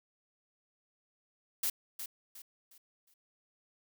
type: noise with echo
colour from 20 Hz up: blue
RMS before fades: -32 dBFS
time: 1.63-1.7 s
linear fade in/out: 5 ms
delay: 360 ms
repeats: 4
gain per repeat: -9 dB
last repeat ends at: 3.14 s
effects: none